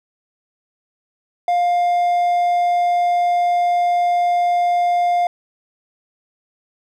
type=tone; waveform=triangle; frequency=704 Hz; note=F5; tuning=14 cents sharp; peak=-12 dBFS; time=1.48-5.27 s; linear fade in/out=2 ms; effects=none